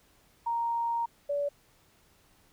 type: tone pair in turn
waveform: sine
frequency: 932.3 / 573.9 Hz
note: A#5 / D5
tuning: 0 / -40 cents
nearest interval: minor sixth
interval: 840 cents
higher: first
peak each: -27 dBFS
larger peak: neither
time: 0.46-1.06 / 1.29-1.49 s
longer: first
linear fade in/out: 10 ms
effects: pink hiss -64 dBFS RMS until 2.52 s